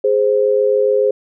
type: tone pair together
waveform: sine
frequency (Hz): 415.3 / 522.3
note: G#4 / C5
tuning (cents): 0 / -3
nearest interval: major third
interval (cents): 397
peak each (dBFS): -14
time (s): 0.04-1.11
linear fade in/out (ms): 5
effects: none